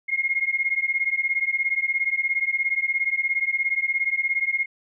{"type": "beating tone pair", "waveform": "sine", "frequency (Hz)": [2138, 2155], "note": ["C7", "C#7"], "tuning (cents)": [37, -49], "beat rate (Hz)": 17, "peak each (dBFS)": -24, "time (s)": [0.08, 4.66], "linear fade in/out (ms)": 20, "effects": []}